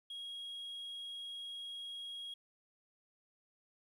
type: tone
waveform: sine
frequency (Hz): 3290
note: G#7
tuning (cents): -17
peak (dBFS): -40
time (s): 0.1-2.34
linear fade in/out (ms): 5
effects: tanh soft clip ceiling -42 dBFS + 12-bit